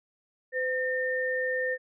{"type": "tone pair together", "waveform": "sine", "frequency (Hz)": [509.6, 1816], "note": ["C5", "A#6"], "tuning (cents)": [-46, -46], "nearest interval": "octave + minor seventh", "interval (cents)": 2200, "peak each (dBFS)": [-29, -29], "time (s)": [0.52, 1.78], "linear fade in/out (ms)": 50, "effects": []}